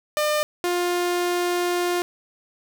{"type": "tone pair in turn", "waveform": "sawtooth", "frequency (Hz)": [602, 353], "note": ["D5", "F4"], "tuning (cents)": [43, 19], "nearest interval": "major sixth", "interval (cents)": 924, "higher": "first", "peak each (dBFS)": [-16, -17], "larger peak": "first", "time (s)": [[0.17, 0.43], [0.64, 2.02]], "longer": "second", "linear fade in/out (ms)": 0, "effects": []}